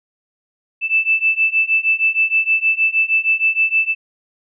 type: beating tone pair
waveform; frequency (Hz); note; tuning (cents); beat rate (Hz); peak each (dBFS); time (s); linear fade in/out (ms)
sine; 2637 / 2643.4; E7 / E7; 0 / +4; 6.4; -17 / -16; 0.81-3.95; 50
effects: none